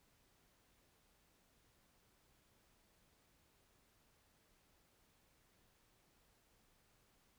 silence, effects pink hiss -74 dBFS RMS until 7.38 s

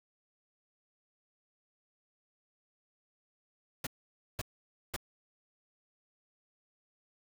pink noise bursts, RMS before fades -36 dBFS, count 3, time 3.84-4.964 s, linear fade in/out 5 ms, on 28 ms, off 520 ms, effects none

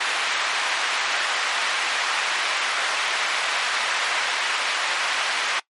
white band-pass noise, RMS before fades -24 dBFS, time 0-5.6 s, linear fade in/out 10 ms, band 900 to 2500 Hz, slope 12 dB/octave, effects noise-tail reverb RT60 0.1 s tail -21 dB re dry + MP3 48 kbps

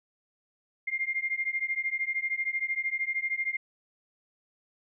sine beating tone pair, 2107 / 2120 Hz, C7 / C7, +12 / +22 cents, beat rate 13 Hz, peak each -31 dBFS, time 0.87-3.57 s, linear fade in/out 10 ms, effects none

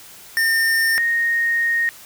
square / sine tone pair in turn, 1814 / 1858.5 Hz, A#6 / A#6, -48 / -6 cents, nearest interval unison, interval 42 cents, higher second, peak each -16 dBFS, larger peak neither, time 0.37-0.98 / 0.98-1.89 s, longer second, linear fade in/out 0 ms, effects white hiss -42 dBFS RMS until 2.05 s

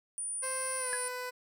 sine tone, 9397 Hz, D9, in tune, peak -34 dBFS, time 0.18-1.08 s, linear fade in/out 0 ms
15% pulse tone with pitch glide, 523.3 to 499.7 Hz, C5 to B4, 0 to +20 cents, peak -30 dBFS, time 0.42-1.31 s, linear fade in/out 20 ms, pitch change -80 cents, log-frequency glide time 0.78-0.91 s
triangle tone with exponential decay, 1685 Hz, G#6, 25 cents sharp, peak -27 dBFS, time 0.93-1.02 s, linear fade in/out 0 ms, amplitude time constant 18 ms
effects none

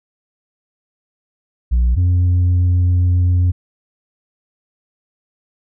sine tone pair in turn, 60 / 89.25 Hz, B1 / F2, -49 / +38 cents, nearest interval perfect fifth, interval 687 cents, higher second, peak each -8 dBFS, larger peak neither, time 1.71-1.96 / 1.96-3.52 s, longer second, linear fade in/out 20 ms, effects tanh soft clip ceiling -10 dBFS

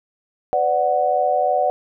sine chord, B minor, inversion none, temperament equal with one note detuned, 504.3 / 587.3 / 740 Hz, B4 / D5 / F#5, +36 / 0 / 0 cents, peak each -23 / -20 / -18 dBFS, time 0.53-1.7 s, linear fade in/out 0 ms, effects none

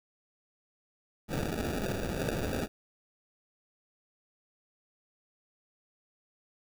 violet noise with sample-and-hold, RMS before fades -33 dBFS, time 1.28-2.68 s, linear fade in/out 50 ms, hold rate 1050 Hz, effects none

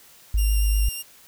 sine tone, 51.91 Hz, G#1, in tune, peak -17 dBFS, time 0.34-0.89 s, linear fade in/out 5 ms
5% pulse tone with vibrato, 2794 Hz, F7, in tune, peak -22 dBFS, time 0.37-1.03 s, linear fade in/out 20 ms, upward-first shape sine, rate 8.2 Hz, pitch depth 12 cents each way
effects white hiss -51 dBFS RMS until 1.27 s

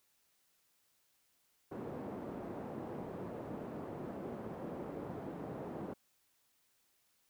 pink band-pass noise, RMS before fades -44 dBFS, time 1.71-5.94 s, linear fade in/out 10 ms, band 190 to 620 Hz, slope 12 dB/octave, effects white hiss -75 dBFS RMS until 7.29 s

